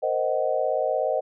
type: chord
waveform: sine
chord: C half-diminished seventh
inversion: third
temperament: equal with one note detuned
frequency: 466.2 / 523.3 / 622.3 / 749 Hz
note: Bb4 / C5 / Eb5 / Gb5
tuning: 0 / 0 / 0 / +21 cents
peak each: -30 / -26 / -25 / -29 dBFS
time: 0.02-1.21 s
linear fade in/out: 20 ms
effects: none